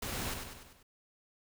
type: noise with echo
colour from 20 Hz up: pink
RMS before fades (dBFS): -38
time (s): 0.02-0.34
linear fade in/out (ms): 5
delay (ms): 98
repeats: 5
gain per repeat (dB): -5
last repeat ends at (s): 0.83
effects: none